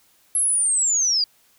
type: linear sweep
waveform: sine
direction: down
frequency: 11150 to 4699 Hz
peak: -17 dBFS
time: 0.35-1.24 s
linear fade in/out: 2 ms
effects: white hiss -59 dBFS RMS until 1.58 s